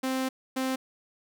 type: tone pair in turn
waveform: sawtooth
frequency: 261.6 / 261.6 Hz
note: C4 / C4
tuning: 0 / 0 cents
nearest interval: unison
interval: 0 cents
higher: neither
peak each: -23 dBFS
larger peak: neither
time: 0.03-0.29 / 0.56-0.76 s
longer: first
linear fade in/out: 10 ms
effects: none